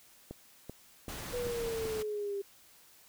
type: click train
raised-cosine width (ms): 2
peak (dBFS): -28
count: 5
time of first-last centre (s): 0.31-1.854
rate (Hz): 2.59
type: noise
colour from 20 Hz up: pink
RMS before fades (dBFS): -42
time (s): 1.08-2.03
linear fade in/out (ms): 10
type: exponential sweep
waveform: sine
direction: down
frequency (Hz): 493.9 to 394.8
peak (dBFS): -33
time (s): 1.33-2.42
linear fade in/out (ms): 10
effects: white hiss -60 dBFS RMS until 3.08 s